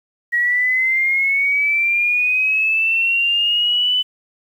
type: linear sweep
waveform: sine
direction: up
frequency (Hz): 1900 to 3012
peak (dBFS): -14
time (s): 0.32-4.03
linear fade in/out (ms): 20
effects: 8-bit